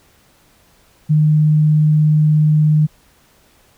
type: tone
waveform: sine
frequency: 152.8 Hz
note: D#3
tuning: 31 cents flat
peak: -9 dBFS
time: 1.09-2.87 s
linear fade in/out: 20 ms
effects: pink hiss -53 dBFS RMS until 3.77 s